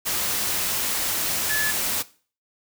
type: tone in noise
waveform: sine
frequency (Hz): 1718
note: A6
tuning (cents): -42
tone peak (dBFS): -22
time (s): 1.49-1.72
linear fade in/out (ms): 20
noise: white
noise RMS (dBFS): -25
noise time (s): 0.05-2.03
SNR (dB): 0
effects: noise-tail reverb RT60 0.4 s tail -18 dB re dry